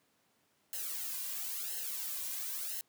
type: noise with flanger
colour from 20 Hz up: blue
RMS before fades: -39 dBFS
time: 0.73-2.81 s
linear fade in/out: 0 ms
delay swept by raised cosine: 0.84 to 2.34 ms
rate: 0.98 Hz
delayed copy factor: -0.85
effects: pink hiss -73 dBFS RMS until 2.88 s + high-pass 150 Hz 12 dB/octave